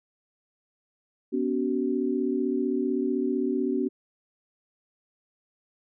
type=tone cluster; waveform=sine; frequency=247.2 / 282.9 / 377 Hz; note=B3 / C#4 / F#4; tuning=+2 / +35 / +32 cents; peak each=-28 / -28 / -28 dBFS; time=1.32-3.89 s; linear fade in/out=20 ms; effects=none